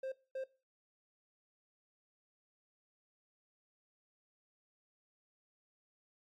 triangle tone bursts at uneven times, 528 Hz, C5, 16 cents sharp, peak -36 dBFS, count 2, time 0.03-0.12 / 0.35-0.44 s, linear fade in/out 5 ms, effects noise-tail reverb RT60 0.3 s tail -18 dB re dry + AAC 64 kbps

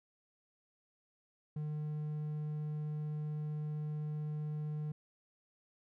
triangle tone, 151.3 Hz, D#3, 48 cents flat, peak -34 dBFS, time 1.56-4.92 s, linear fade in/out 5 ms, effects none

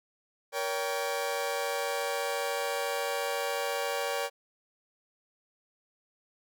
sawtooth chord, G diminished, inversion first, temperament just, 470.4 / 564.5 / 784 Hz, Bb4 / Db5 / G5, +16 / +31 / 0 cents, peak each -31 / -29 / -32 dBFS, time 0.52-4.3 s, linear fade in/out 50 ms, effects none

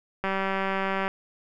click train, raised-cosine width 0.5 ms, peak -13 dBFS, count 163, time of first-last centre 0.24-1.079 s, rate 193 Hz, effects none

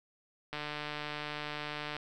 click train, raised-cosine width 0.3 ms, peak -22 dBFS, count 215, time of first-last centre 0.53-1.966 s, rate 149 Hz, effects none

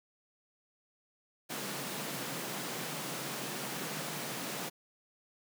pink high-pass noise, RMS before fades -39 dBFS, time 1.49-4.7 s, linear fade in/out 20 ms, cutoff 130 Hz, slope 96 dB/octave, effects none

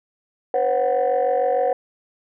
sine chord, B suspended second, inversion none, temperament equal with one note detuned, 493.9 / 540.5 / 740 Hz, B4 / C#5 / F#5, 0 / -44 / 0 cents, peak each -20 dBFS, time 0.54-1.73 s, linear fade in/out 2 ms, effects tanh soft clip ceiling -12 dBFS

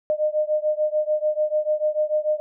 sine beating tone pair, 607 / 613.8 Hz, D#5 / D#5, -43 / -24 cents, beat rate 6.8 Hz, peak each -22 / -23 dBFS, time 0.1-2.4 s, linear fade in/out 0 ms, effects none

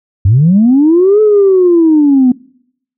sine linear two-way sweep, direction up then down, 88.3 to 433.4 to 244.5 Hz, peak -3 dBFS, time 0.25-2.32 s, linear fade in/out 5 ms, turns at 1.21 s, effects noise-tail reverb RT60 0.7 s tail -23 dB re dry + tanh soft clip ceiling 0 dBFS

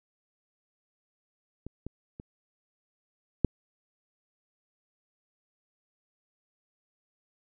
clicks, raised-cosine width 3 ms, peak -26 / -24 / -28 / -8 dBFS, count 4, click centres 1.666 / 1.866 / 2.199 / 3.447 s, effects none

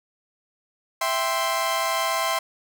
sawtooth chord, C major, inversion first, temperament equal, 659.3 / 784 / 1046.5 Hz, E5 / G5 / C6, 0 / 0 / 0 cents, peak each -23 / -26 / -21 dBFS, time 1.01-2.39 s, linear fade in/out 5 ms, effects none

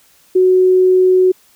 sine tone, 370 Hz, F#4, in tune, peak -7 dBFS, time 0.35-1.32 s, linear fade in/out 10 ms, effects white hiss -51 dBFS RMS until 1.55 s

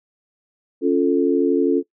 sine chord, Db augmented, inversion none, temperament equal, 277.2 / 349.2 / 440 Hz, Db4 / F4 / A4, 0 / 0 / 0 cents, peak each -18 / -19 / -19 dBFS, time 0.81-1.83 s, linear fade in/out 50 ms, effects noise-tail reverb RT60 0.1 s tail -20 dB re dry

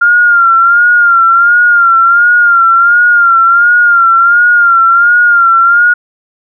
sine tone with vibrato, 1396.9 Hz, F6, in tune, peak -3 dBFS, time 0.01-5.94 s, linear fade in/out 10 ms, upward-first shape sine, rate 1.4 Hz, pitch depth 57 cents each way, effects none

